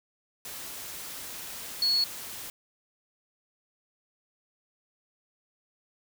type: tone in noise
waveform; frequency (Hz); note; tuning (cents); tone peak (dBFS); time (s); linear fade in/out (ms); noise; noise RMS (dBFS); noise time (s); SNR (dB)
sine; 4366; C#8; -27; -22; 1.82-2.04; 2; white; -40; 0.45-2.5; +15
effects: none